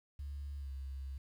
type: tone with pitch glide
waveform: sine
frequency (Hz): 71 to 67.48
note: C#2 to C#2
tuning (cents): +42 to -46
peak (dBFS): -39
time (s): 0.19-1.18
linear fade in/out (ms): 5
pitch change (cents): -88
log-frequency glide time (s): 0.58-0.7
effects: tanh soft clip ceiling -36 dBFS + 11-bit